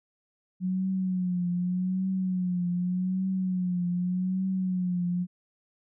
sine tone with vibrato, 182.7 Hz, F#3, 22 cents flat, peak -25 dBFS, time 0.6-5.27 s, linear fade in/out 50 ms, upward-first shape triangle, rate 0.84 Hz, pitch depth 71 cents each way, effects none

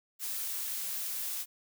blue noise, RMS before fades -36 dBFS, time 0.19-1.46 s, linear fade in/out 50 ms, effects none

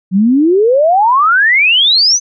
sine exponential sweep, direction up, 179.1 to 6272 Hz, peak -6 dBFS, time 0.11-2.2 s, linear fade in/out 50 ms, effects none

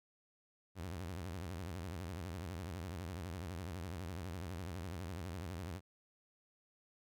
sawtooth tone with vibrato, 88 Hz, F2, 14 cents sharp, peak -38 dBFS, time 0.75-5.81 s, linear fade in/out 50 ms, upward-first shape sine, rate 12 Hz, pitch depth 200 cents each way, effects none

